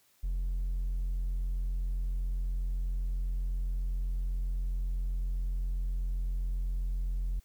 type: tone with hard clipping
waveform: sine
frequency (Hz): 43.81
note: F1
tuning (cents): +6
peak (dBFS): -30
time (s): 0.23-7.4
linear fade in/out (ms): 10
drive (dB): 2
effects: white hiss -67 dBFS RMS until 7.44 s